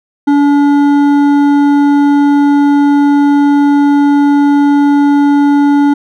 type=tone with hard clipping; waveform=sine; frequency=286.4 Hz; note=D4; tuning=43 cents flat; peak=-7 dBFS; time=0.27-5.94 s; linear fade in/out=10 ms; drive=9 dB; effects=none